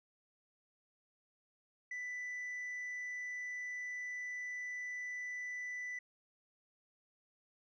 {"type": "tone", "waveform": "sine", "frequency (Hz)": 1985, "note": "B6", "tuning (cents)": 8, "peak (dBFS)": -37, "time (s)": [1.91, 5.99], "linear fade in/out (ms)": 5, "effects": ["tanh soft clip ceiling -39 dBFS"]}